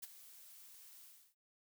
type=noise with ADSR envelope; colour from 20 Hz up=blue; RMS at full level=-44 dBFS; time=0.02-1.35 s; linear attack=15 ms; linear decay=20 ms; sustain=-14 dB; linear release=310 ms; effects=none